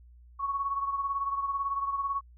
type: beating tone pair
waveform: sine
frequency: 1108.7 / 1126.7 Hz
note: C#6 / C#6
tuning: 0 / +28 cents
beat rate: 18 Hz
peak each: -29 / -36 dBFS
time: 0.39-2.21 s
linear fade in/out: 20 ms
effects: added 60 Hz sine -51 dBFS peak until 2.37 s